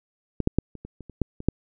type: clicks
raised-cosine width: 3 ms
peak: -11 / -6 / -6 / -27 / -25 / -27 / -28 / -9 / -23 / -6 dBFS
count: 10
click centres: 0.403 / 0.474 / 0.586 / 0.753 / 0.85 / 1.007 / 1.097 / 1.217 / 1.404 / 1.486 s
effects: none

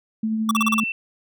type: tone with tremolo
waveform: sine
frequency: 219.7 Hz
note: A3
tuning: 2 cents flat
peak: -19 dBFS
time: 0.23-0.84 s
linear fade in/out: 5 ms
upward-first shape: triangle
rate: 12 Hz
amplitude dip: 30%
type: tone bursts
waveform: square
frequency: 1153 Hz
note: D6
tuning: 32 cents flat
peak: -18 dBFS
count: 6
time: 0.49-0.8 s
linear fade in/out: 2 ms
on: 20 ms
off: 38 ms
type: tone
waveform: sine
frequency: 2682 Hz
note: E7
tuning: 29 cents sharp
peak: -23 dBFS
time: 0.56-0.92 s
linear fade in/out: 2 ms
effects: none

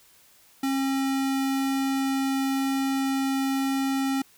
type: tone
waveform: square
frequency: 269.9 Hz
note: C#4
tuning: 46 cents flat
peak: -24 dBFS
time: 0.63-4.22 s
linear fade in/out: 5 ms
effects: white hiss -57 dBFS RMS until 4.37 s

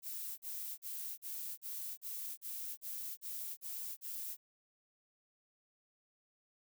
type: noise bursts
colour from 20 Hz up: violet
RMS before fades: -43 dBFS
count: 11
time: 0.02-4.37 s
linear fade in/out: 50 ms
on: 360 ms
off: 39 ms
effects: none

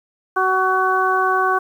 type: harmonic tone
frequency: 375.4 Hz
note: F#4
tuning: 25 cents sharp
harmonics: 1 / 2 / 3 / 4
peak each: -22 / -21 / -18 / -21 dBFS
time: 0.36-1.59 s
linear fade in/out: 10 ms
effects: 8-bit

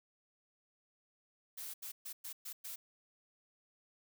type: noise bursts at uneven times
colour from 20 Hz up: blue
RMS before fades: -45 dBFS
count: 6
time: 1.57-1.74 / 1.82-1.92 / 2.05-2.13 / 2.24-2.33 / 2.45-2.53 / 2.64-2.76 s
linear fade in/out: 10 ms
effects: none

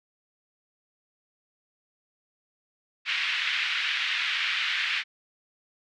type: band-pass noise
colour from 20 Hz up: pink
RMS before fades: -28 dBFS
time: 3.05-5.04 s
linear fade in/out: 50 ms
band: 1800 to 3400 Hz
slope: 24 dB/octave
effects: none

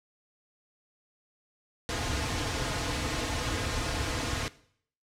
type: noise with comb filter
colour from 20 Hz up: pink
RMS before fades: -31 dBFS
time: 1.89-4.48 s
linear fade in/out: 0 ms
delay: 5.2 ms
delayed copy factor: -0.7
effects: noise-tail reverb RT60 0.6 s tail -18 dB re dry + low-pass 7000 Hz 12 dB/octave

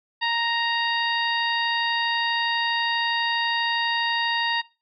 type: harmonic tone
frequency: 932.3 Hz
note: A#5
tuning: in tune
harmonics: 1 / 2 / 3 / 4 / 5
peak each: -26 / -26 / -29 / -29 / -33 dBFS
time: 0.21-4.62 s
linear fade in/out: 20 ms
effects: noise-tail reverb RT60 0.3 s tail -21 dB re dry

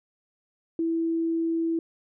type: tone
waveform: sine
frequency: 329.6 Hz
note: E4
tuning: in tune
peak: -23 dBFS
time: 0.79-1.79 s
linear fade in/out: 2 ms
effects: none

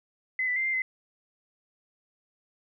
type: tone with pitch steps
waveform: sine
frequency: 2034 / 1985 / 2086 / 2099 / 2048 Hz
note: C7 / B6 / C7 / C7 / C7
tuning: -50 / +8 / -6 / +5 / -38 cents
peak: -25 dBFS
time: 0.39-0.82 s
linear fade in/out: 2 ms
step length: 86 ms
effects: none

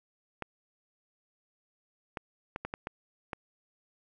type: clicks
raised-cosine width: 0.5 ms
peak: -20 dBFS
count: 7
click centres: 0.423 / 2.172 / 2.561 / 2.65 / 2.739 / 2.871 / 3.332 s
effects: none

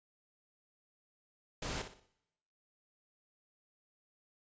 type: noise with echo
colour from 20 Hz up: pink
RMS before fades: -39 dBFS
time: 1.62-1.82 s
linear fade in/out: 5 ms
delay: 60 ms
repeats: 4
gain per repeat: -9 dB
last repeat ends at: 2.06 s
effects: noise-tail reverb RT60 0.9 s tail -22 dB re dry + resampled to 16000 Hz

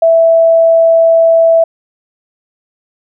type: tone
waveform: sine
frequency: 659.3 Hz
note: E5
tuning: in tune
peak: -4 dBFS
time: 0.02-1.64 s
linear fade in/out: 5 ms
effects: none

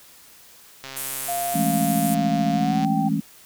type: click train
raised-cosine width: 0.2 ms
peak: -18 dBFS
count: 270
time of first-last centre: 0.84-2.847 s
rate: 134 Hz
type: band-pass noise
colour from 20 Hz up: pink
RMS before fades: -31 dBFS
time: 0.96-2.15 s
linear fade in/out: 10 ms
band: 8200 to 15000 Hz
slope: 24 dB/octave
type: tone with pitch glide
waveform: sine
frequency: 698.5 to 779.5 Hz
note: F5 to G5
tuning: 0 to -10 cents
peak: -24 dBFS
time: 1.28-3.09 s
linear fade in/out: 10 ms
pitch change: +190 cents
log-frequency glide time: 2.51-2.88 s
type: chord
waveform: sine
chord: A major seventh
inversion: second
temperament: just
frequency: 165 / 206.2 / 220 / 275 Hz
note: E3 / G#3 / A3 / C#4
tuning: +2 / -12 / 0 / -14 cents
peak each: -25 dBFS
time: 1.54-3.21 s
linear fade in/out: 20 ms
effects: white hiss -49 dBFS RMS until 3.45 s

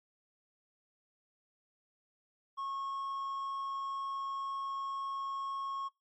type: tone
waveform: triangle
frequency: 1093 Hz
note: C#6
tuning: 25 cents flat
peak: -34 dBFS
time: 2.57-5.89 s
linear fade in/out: 20 ms
effects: noise-tail reverb RT60 0.2 s tail -23 dB re dry + MP3 32 kbps

